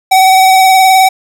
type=tone with vibrato; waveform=square; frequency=758 Hz; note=F#5; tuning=42 cents sharp; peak=-4 dBFS; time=0.11-1.09 s; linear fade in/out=10 ms; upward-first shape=sine; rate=19 Hz; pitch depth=22 cents each way; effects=none